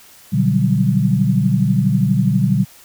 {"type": "chord", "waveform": "sine", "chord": "G major seventh", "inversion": "first", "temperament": "just", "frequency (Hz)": [122.5, 147, 183.75, 196], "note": ["B2", "D3", "F#3", "G3"], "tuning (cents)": [-14, 2, -12, 0], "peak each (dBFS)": -18, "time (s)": [0.32, 2.65], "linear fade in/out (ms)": 20, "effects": ["white hiss -45 dBFS RMS until 2.84 s"]}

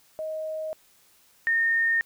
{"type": "tone pair in turn", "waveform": "sine", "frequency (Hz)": [628, 1831.5], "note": ["D#5", "A#6"], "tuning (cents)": [16, -31], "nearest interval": "octave + perfect fifth", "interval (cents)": 1853, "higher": "second", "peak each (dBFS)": [-29, -20], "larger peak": "second", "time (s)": [[0.19, 0.73], [1.47, 2.01]], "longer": "neither", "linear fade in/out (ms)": 0, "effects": ["white hiss -60 dBFS RMS until 2.05 s"]}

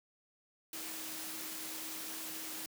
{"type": "tone in noise", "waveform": "sine", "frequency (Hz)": 317.4, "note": "D#4", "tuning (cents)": 35, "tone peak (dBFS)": -52, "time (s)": [0.73, 2.66], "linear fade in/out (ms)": 2, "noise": "white", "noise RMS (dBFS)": -43, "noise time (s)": [0.73, 2.66], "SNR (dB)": -12, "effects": ["high-pass 150 Hz 12 dB/octave"]}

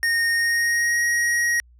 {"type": "tone with pitch glide", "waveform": "square", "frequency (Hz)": [1847, 1890.2], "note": ["A#6", "A#6"], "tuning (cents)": [-16, 24], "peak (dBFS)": -19, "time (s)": [0.03, 1.6], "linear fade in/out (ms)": 0, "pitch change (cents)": 40, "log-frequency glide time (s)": [0.31, 1.04], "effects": ["added 60 Hz sine -49 dBFS peak until 1.79 s", "low-pass 12000 Hz 12 dB/octave"]}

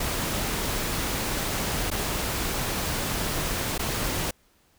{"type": "noise with dropouts", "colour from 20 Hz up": "pink", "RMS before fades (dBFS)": -28, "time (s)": [0, 4.31], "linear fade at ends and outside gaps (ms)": 5, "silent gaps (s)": [[1.903, 1.913], [3.78, 3.792]], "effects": ["pink hiss -63 dBFS RMS until 4.78 s"]}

